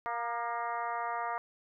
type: harmonic tone with a mistuned harmonic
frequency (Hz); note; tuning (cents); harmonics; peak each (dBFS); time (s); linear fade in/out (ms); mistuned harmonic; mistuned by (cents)
234.6; A#3; +11; 2 / 3 / 4 / 5 / 6 / 7 / 8 / 9; -46 / -37 / -37 / -38 / -44 / -50 / -45 / -51; 0.06-1.38; 0; 5; +33
effects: none